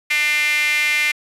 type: tone with high-pass filter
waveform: sawtooth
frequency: 298.6 Hz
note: D4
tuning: 29 cents sharp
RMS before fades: -18 dBFS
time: 0.1-1.12 s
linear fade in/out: 10 ms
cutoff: 2200 Hz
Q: 8.5
effects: resampled to 32000 Hz